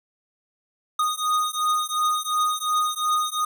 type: beating tone pair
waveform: square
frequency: 1236 / 1238.8 Hz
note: D#6 / D#6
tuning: -12 / -8 cents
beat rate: 2.8 Hz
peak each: -25 dBFS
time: 0.99-3.45 s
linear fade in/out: 5 ms
effects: none